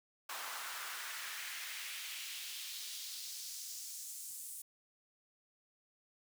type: noise with high-pass filter sweep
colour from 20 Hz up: pink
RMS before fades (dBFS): -45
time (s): 0.29-4.62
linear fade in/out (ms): 5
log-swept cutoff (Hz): 1000 to 9100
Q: 1.6
effects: none